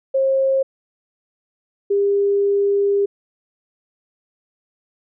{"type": "tone pair in turn", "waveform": "sine", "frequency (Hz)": [536, 401.5], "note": ["C5", "G4"], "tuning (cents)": [42, 41], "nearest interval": "perfect fourth", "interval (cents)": 501, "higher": "first", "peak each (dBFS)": -14, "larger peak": "neither", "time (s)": [[0.14, 0.63], [1.9, 3.06]], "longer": "second", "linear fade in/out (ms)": 10, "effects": []}